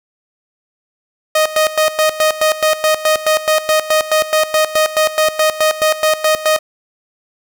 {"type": "tone with tremolo", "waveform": "sawtooth", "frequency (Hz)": 622.3, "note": "D#5", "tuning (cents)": 0, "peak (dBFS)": -6, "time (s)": [1.35, 6.59], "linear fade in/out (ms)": 5, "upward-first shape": "square", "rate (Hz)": 4.7, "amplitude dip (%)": 80, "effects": []}